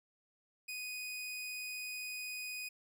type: tone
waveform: sawtooth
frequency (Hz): 2489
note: D#7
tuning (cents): 0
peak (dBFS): -37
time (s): 0.68-2.69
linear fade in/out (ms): 10
effects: none